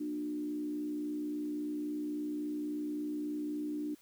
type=tone with frequency modulation; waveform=sine; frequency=298.6 Hz; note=D4; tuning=29 cents sharp; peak=-34 dBFS; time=0-3.95 s; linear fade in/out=10 ms; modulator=63.6 Hz; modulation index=0.53; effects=white hiss -64 dBFS RMS until 4.01 s